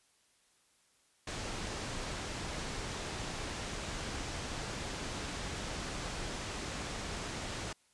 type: low-pass noise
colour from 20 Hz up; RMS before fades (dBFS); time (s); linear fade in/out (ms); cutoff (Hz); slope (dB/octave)
pink; -40; 1.27-7.73; 5; 8200; 24
effects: white hiss -70 dBFS RMS until 7.93 s + resampled to 24000 Hz